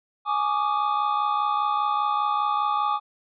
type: tone cluster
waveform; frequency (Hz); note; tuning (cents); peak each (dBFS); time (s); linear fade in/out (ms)
triangle; 836 / 1148 / 1213; G#5 / D6 / D#6; +11 / -40 / -44; -24; 0.25-3; 50
effects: resampled to 11025 Hz